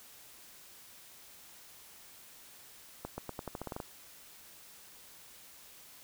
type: accelerating click train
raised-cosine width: 1 ms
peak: -24 dBFS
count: 11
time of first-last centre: 3.05-3.802 s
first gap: 130 ms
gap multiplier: 0.87
effects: white hiss -55 dBFS RMS until 6.03 s